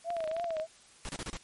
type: tone with vibrato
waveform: sine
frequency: 658 Hz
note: E5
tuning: 3 cents flat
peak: -31 dBFS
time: 0.04-0.67 s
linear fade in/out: 50 ms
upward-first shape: triangle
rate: 3.2 Hz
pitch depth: 110 cents each way
type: clicks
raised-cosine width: 0.3 ms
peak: -26 dBFS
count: 12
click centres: 0.104 / 0.167 / 0.205 / 0.241 / 0.276 / 0.314 / 0.366 / 0.398 / 0.443 / 0.506 / 0.568 / 0.599 s
type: noise bursts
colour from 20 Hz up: pink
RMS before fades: -38 dBFS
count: 5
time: 1.05-1.37 s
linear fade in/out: 0 ms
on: 40 ms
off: 30 ms
effects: white hiss -58 dBFS RMS until 1.43 s + MP3 48 kbps